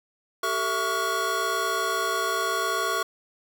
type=tone cluster; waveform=square; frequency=387.7 / 448.4 / 662 / 1123 / 1431 Hz; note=G4 / A4 / E5 / C#6 / F6; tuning=-19 / +33 / +7 / +22 / +42 cents; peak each=-34 / -34 / -34 / -28 / -31 dBFS; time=0.43-3.03 s; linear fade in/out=5 ms; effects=none